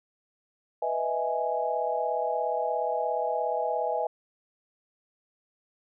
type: chord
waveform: sine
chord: E major seventh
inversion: second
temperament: equal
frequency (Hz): 493.9 / 622.3 / 659.3 / 830.6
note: B4 / D#5 / E5 / G#5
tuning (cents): 0 / 0 / 0 / 0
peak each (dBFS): -32 / -32 / -31 / -30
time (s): 0.82-4.07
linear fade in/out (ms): 5
effects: none